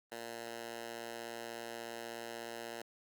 10% pulse tone with high-pass filter, 116.54 Hz, A#2, in tune, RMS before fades -45 dBFS, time 0.12-2.82 s, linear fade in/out 0 ms, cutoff 390 Hz, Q 0.59, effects Opus 32 kbps

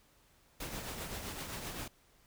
pink noise with tremolo, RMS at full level -40 dBFS, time 0.6-1.88 s, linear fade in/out 5 ms, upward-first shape triangle, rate 7.7 Hz, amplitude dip 50%, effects pink hiss -67 dBFS RMS until 2.26 s

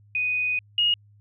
sine tone pair in turn, 2489 / 2870 Hz, D#7 / F7, 0 / +47 cents, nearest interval major second, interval 247 cents, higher second, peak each -22 / -18 dBFS, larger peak second, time 0.15-0.59 / 0.78-0.94 s, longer first, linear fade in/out 2 ms, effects added 103 Hz sine -52 dBFS peak until 1.2 s

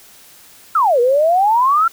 sine exponential two-way sweep, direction down then up, 1383 to 468.2 to 1383 Hz, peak -10 dBFS, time 0.75-1.88 s, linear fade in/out 5 ms, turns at 1 s, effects white hiss -44 dBFS RMS until 1.92 s

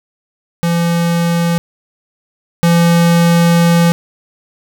square tone pair in turn, 170 / 170 Hz, F3 / F3, -46 / -46 cents, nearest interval unison, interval 0 cents, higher neither, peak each -12 / -8 dBFS, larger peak second, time 0.63-1.58 / 2.63-3.92 s, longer second, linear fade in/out 0 ms, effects none

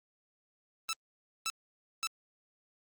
10% pulse tone bursts, 1318.5 Hz, E6, in tune, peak -24 dBFS, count 3, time 0.89-2.07 s, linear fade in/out 0 ms, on 40 ms, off 530 ms, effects Opus 32 kbps

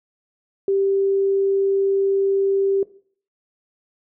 sine tone, 392 Hz, G4, in tune, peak -16 dBFS, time 0.68-2.83 s, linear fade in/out 2 ms, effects noise-tail reverb RT60 0.5 s tail -18 dB re dry

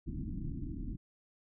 pink low-pass noise, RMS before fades -39 dBFS, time 0.06-0.97 s, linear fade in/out 20 ms, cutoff 330 Hz, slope 96 dB/octave, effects none

